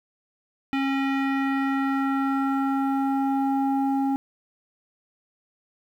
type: tone with low-pass filter sweep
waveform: square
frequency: 271.9 Hz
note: C#4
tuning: 33 cents flat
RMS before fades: -24 dBFS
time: 0.73-4.16 s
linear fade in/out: 0 ms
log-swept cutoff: 2600 to 700 Hz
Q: 2.2
effects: 9-bit